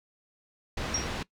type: low-pass noise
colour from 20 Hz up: pink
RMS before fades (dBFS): -34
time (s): 0.77-1.23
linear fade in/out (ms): 5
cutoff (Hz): 4300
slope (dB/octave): 12
type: tone with exponential decay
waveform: sine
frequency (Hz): 5620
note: F8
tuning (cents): +10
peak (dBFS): -24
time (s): 0.94-1.12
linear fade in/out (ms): 5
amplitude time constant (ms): 37
effects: noise-tail reverb RT60 0.1 s tail -20 dB re dry